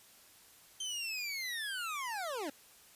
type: linear sweep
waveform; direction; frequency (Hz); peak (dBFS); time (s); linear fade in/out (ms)
25% pulse; down; 3136 to 261.6; -33; 0.8-2.5; 5
effects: white hiss -60 dBFS RMS until 2.95 s + resampled to 32000 Hz